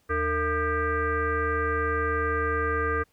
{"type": "tone with frequency modulation", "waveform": "sine", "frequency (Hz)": 830.6, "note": "G#5", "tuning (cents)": 0, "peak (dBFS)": -23, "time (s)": [0.09, 3.04], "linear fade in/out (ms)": 20, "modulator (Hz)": 376, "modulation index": 2.4, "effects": ["pink hiss -67 dBFS RMS until 3.12 s"]}